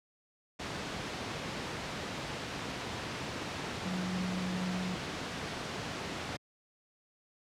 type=tone in noise; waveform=sine; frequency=183.4 Hz; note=F#3; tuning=15 cents flat; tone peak=-33 dBFS; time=3.85-4.95 s; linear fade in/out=10 ms; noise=pink; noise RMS=-37 dBFS; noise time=0.59-6.37 s; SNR=+1 dB; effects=high-pass 100 Hz 12 dB/octave + low-pass 5000 Hz 12 dB/octave